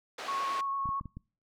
pink band-pass noise, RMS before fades -41 dBFS, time 0.18-0.61 s, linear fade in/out 5 ms, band 570 to 4300 Hz, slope 12 dB/octave
sine tone with vibrato, 1100 Hz, C#6, 14 cents flat, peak -30 dBFS, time 0.28-1 s, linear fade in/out 5 ms, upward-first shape square, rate 8.9 Hz, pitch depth 10 cents each way
clicks, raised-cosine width 5 ms, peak -29 dBFS, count 5, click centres 0.857 / 0.89 / 1.011 / 1.057 / 1.17 s
effects noise-tail reverb RT60 0.4 s tail -26 dB re dry

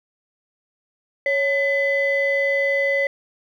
sine tone pair together, 555 / 2012 Hz, C#5 / B6, +2 / +32 cents, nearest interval octave + minor seventh, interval 2230 cents, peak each -19 dBFS, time 1.26-3.07 s, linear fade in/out 2 ms, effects tanh soft clip ceiling -12 dBFS + 9-bit

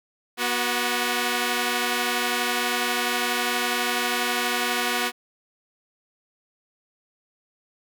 5% pulse tone pair together, 242.6 / 370 Hz, B3 / F#4, -31 / 0 cents, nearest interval perfect fifth, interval 731 cents, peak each -14 dBFS, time 0.37-5.12 s, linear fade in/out 50 ms, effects none

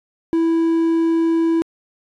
triangle tone with quantisation, 329.6 Hz, E4, in tune, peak -12 dBFS, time 0.33-1.62 s, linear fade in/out 0 ms, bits 7, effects resampled to 24000 Hz

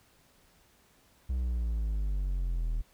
triangle exponential sweep, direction down, 64.8 to 39.02 Hz, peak -26 dBFS, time 1.29-2.82 s, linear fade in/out 10 ms, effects pink hiss -64 dBFS RMS until 2.93 s

